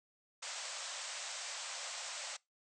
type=band-pass noise; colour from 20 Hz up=white; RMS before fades=-44 dBFS; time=0.42-2.37 s; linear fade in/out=10 ms; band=520 to 8300 Hz; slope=96 dB/octave; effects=noise-tail reverb RT60 0.2 s tail -23 dB re dry